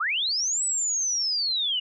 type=linear two-way sweep; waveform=sine; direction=up then down; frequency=1122 to 8000 to 2846 Hz; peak=-23 dBFS; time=0-1.8 s; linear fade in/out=10 ms; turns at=0.64 s; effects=none